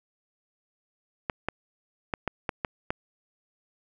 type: clicks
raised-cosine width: 0.5 ms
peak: -12 dBFS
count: 7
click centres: 1.298 / 1.486 / 2.138 / 2.277 / 2.492 / 2.648 / 2.905 s
effects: none